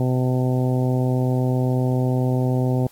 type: harmonic tone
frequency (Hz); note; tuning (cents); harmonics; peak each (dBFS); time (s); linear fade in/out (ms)
127.4; C3; -46; 1 / 2 / 3 / 4 / 5 / 6 / 7; -19 / -24 / -28 / -30 / -32 / -35 / -38; 0-2.87; 2
effects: white hiss -53 dBFS RMS until 2.91 s + AAC 64 kbps